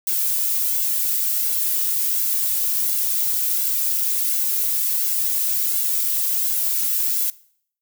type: noise with flanger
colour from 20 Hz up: violet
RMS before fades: -21 dBFS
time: 0.07-7.3 s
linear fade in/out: 2 ms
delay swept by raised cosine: 1.6 to 2.59 ms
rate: 1.4 Hz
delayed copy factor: -0.7
effects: noise-tail reverb RT60 0.6 s tail -21 dB re dry